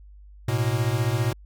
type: beating tone pair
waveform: square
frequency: 109.9 / 124.9 Hz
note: A2 / B2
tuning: -2 / +20 cents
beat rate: 15 Hz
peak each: -25 dBFS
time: 0.48-1.33 s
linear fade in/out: 5 ms
effects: added 50 Hz sine -44 dBFS peak until 1.45 s